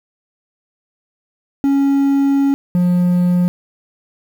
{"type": "tone pair in turn", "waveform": "triangle", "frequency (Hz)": [277.1, 177.81], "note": ["C#4", "F3"], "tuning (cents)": [-1, 31], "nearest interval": "minor sixth", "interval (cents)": 768, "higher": "first", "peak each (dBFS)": -9, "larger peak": "neither", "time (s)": [[1.64, 2.54], [2.75, 3.48]], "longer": "first", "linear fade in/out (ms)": 0, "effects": ["7-bit"]}